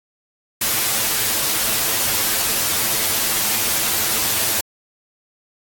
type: noise with comb filter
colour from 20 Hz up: white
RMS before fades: -19 dBFS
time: 0.61-4.61 s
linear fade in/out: 5 ms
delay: 9 ms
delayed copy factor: +0.65
effects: AAC 64 kbps